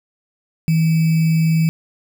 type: tone with sample-and-hold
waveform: sine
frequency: 161.6 Hz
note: E3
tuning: 34 cents flat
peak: -12 dBFS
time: 0.68-1.69 s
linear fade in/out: 0 ms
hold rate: 2450 Hz
effects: none